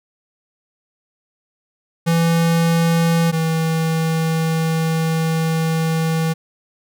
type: tone pair in turn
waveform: square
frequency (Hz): 166.7 / 161.77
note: E3 / E3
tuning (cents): +20 / -32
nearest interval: minor second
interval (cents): 52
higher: first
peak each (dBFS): -14 / -17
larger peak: first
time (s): 2.06-3.32 / 3.32-6.34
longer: second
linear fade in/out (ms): 20
effects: none